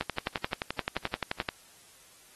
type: click train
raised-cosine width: 0.3 ms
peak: -13 dBFS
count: 18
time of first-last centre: 0.01-1.488 s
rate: 11.5 Hz
effects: white hiss -57 dBFS RMS until 2.35 s + AAC 32 kbps